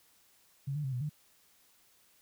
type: tone with pitch steps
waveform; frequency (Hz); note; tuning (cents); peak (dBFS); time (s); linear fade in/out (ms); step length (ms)
sine; 138.5 / 149.4 / 133 / 123.7 / 150.4; C#3 / D3 / C3 / B2 / D3; -1 / +30 / +29 / +3 / +42; -32; 0.67-1.095; 10; 85
effects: white hiss -66 dBFS RMS until 2.21 s